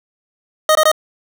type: tone bursts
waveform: 25% pulse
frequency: 622.3 Hz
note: D#5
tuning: in tune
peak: -5 dBFS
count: 3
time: 0.69-0.916 s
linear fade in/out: 2 ms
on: 62 ms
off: 20 ms
effects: none